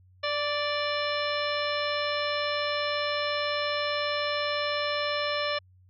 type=harmonic tone with a mistuned harmonic; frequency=587.3 Hz; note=D5; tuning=in tune; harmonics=1 / 2 / 3 / 4 / 5 / 6 / 7 / 9; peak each=-30 / -33 / -35 / -36 / -37 / -38 / -38 / -40 dBFS; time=0.23-5.59 s; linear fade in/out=10 ms; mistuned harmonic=2; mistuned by=-15 cents; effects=added 92 Hz sine -55 dBFS peak until 5.89 s